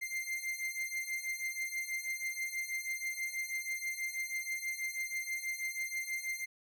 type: beating tone pair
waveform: 45% pulse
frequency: 2093 / 2099.2 Hz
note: C7 / C7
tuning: 0 / +5 cents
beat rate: 6.2 Hz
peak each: -40 / -38 dBFS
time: 0.01-6.46 s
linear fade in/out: 20 ms
effects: none